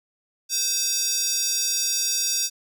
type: tone with high-pass filter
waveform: square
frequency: 518 Hz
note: C5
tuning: 17 cents flat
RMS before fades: -24 dBFS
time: 0.49-2.5 s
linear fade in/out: 50 ms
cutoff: 5400 Hz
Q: 3.2
effects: none